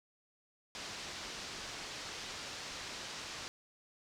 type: low-pass noise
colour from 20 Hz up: white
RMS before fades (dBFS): -45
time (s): 0.75-3.48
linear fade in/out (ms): 0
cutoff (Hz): 6000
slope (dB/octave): 24
effects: none